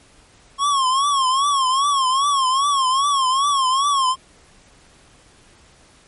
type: tone with vibrato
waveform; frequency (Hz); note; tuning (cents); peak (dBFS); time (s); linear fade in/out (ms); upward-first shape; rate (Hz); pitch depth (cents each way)
square; 1087; C#6; -34; -16; 0.58-4.16; 50; triangle; 2.5; 130
effects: pink hiss -51 dBFS RMS until 6.07 s + MP3 48 kbps